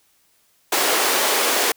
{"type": "high-pass noise", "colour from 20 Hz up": "pink", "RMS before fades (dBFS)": -19, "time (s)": [0.72, 1.72], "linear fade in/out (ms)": 5, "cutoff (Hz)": 360, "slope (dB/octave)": 24, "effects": ["white hiss -61 dBFS RMS until 1.76 s"]}